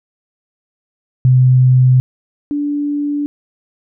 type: tone pair in turn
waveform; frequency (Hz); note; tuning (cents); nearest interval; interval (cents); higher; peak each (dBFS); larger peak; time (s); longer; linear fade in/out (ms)
sine; 127.9 / 290.6; C3 / D4; -39 / -18; octave + major second; 1421; second; -6 / -15; first; 1.25-2 / 2.51-3.26; neither; 0
effects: none